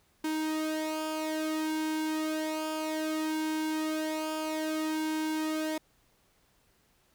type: tone with flanger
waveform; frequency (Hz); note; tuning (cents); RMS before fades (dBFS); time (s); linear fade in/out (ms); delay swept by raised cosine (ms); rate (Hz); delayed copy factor
sawtooth; 312.6; D#4; +8; -32; 0.24-5.78; 5; 1.5 to 2.7; 0.61; -0.65
effects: pink hiss -68 dBFS RMS until 7.14 s